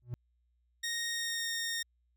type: tone with exponential growth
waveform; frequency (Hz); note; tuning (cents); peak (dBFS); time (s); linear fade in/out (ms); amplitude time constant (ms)
triangle; 121.5; B2; -28; -29; 0.02-0.14; 0; 26
type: tone with pitch glide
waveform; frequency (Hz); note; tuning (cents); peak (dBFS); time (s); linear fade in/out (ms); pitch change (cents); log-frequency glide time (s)
15% pulse; 1861 to 1844.9; A#6 to A#6; -3 to -18; -27; 0.83-1.83; 10; -15; 1.1-1.49
effects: added 60 Hz sine -70 dBFS peak until 2.16 s